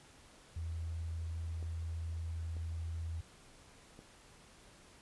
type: tone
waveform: sine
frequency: 82.41 Hz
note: E2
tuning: in tune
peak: -37 dBFS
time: 0.56-3.21 s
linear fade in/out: 5 ms
type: clicks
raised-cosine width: 2 ms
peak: -39 dBFS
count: 3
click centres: 1.627 / 2.567 / 3.991 s
effects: pink hiss -60 dBFS RMS until 5.01 s + resampled to 24000 Hz